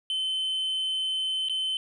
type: tone with dropouts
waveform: sine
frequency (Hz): 3064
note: G7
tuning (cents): -40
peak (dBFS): -23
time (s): 0.1-1.77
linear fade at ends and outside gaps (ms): 1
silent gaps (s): 1.486-1.496
effects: tanh soft clip ceiling -25 dBFS